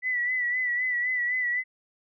sine tone with vibrato, 1975.5 Hz, B6, in tune, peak -24 dBFS, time 0.02-1.64 s, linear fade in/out 50 ms, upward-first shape sine, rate 3.9 Hz, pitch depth 46 cents each way, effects none

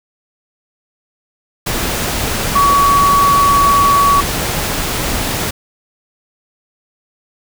sine tone in noise, 1130 Hz, C#6, 33 cents sharp, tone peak -8 dBFS, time 2.55-4.21 s, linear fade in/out 10 ms, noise pink, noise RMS -18 dBFS, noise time 1.66-5.51 s, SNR +7 dB, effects none

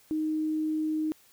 sine tone, 311.1 Hz, D#4, in tune, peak -26 dBFS, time 0.11-1.12 s, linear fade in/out 0 ms, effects white hiss -60 dBFS RMS until 1.32 s

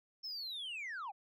sine linear sweep, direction down, 5370 to 724 Hz, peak -38 dBFS, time 0.23-1.12 s, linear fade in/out 20 ms, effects tanh soft clip ceiling -39 dBFS

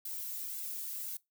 violet noise with flanger, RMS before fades -40 dBFS, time 0.05-1.17 s, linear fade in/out 5 ms, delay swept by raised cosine 1.6 to 2.5 ms, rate 1.9 Hz, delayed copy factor -0.85, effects noise-tail reverb RT60 0.2 s tail -22 dB re dry

